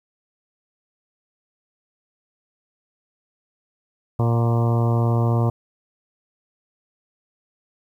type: harmonic tone with a mistuned harmonic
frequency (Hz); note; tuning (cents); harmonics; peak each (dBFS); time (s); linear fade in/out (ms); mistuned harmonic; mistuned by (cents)
116.9; A#2; +5; 1 / 2 / 3 / 4 / 5 / 6 / 7 / 8 / 9 / 10; -17 / -27 / -29 / -30 / -32 / -32 / -38 / -34 / -35 / -38; 4.19-5.5; 5; 6; +20
effects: 9-bit